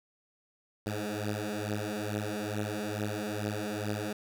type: beating tone pair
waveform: 10% pulse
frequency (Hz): 103.83 / 106.13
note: G#2 / G#2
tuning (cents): 0 / +38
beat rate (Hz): 2.3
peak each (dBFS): -27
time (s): 0.86-4.13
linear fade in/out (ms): 5
effects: none